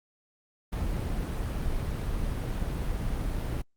brown noise, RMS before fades -30 dBFS, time 0.72-3.62 s, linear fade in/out 10 ms, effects Opus 32 kbps

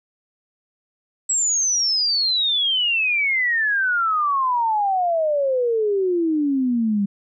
sine exponential sweep, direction down, 7820 to 196 Hz, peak -17 dBFS, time 1.29-7.06 s, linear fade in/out 10 ms, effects none

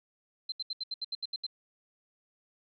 sine tone bursts, 4104 Hz, C8, 34 cents flat, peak -32 dBFS, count 10, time 0.49-1.466 s, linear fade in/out 5 ms, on 31 ms, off 74 ms, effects none

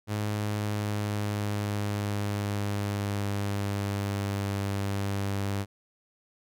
sawtooth tone with pitch glide, 104.9 to 99.47 Hz, G#2 to G2, +18 to +26 cents, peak -24 dBFS, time 0.07-5.66 s, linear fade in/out 50 ms, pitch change -92 cents, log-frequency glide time 0.22-4.64 s, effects none

